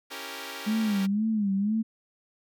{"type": "chord", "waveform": "5% pulse", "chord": "C# diminished seventh", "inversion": "none", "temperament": "equal", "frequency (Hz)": [277.2, 329.6, 392, 466.2], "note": ["C#4", "E4", "G4", "Bb4"], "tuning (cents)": [0, 0, 0, 0], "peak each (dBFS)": [-30, -35, -30, -29], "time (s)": [0.1, 1.07], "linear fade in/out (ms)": 20}
{"type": "tone with vibrato", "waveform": "sine", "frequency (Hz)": 207.7, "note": "G#3", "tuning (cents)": 0, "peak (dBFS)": -23, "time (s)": [0.66, 1.83], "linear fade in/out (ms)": 20, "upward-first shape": "sine", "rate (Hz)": 2, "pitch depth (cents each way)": 120}
{"effects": []}